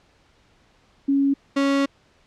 sine / 35% pulse tone pair in turn, 277.2 / 277.2 Hz, C#4 / C#4, 0 / 0 cents, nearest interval unison, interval 0 cents, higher neither, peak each -16 dBFS, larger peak neither, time 1.08-1.34 / 1.56-1.86 s, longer second, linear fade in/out 10 ms, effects pink hiss -59 dBFS RMS until 2.26 s + low-pass 5000 Hz 12 dB/octave

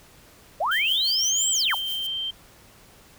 sine linear two-way sweep, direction up then down, 534 to 7940 to 639 Hz, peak -21 dBFS, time 0.6-1.75 s, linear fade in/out 10 ms, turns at 1.51 s
violet noise with tremolo, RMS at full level -36 dBFS, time 0.71-2.07 s, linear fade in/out 5 ms, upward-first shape sine, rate 6 Hz, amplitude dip 65%
sine tone, 3136 Hz, G7, in tune, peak -26 dBFS, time 0.71-2.31 s, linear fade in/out 10 ms
effects pink hiss -52 dBFS RMS until 3.18 s

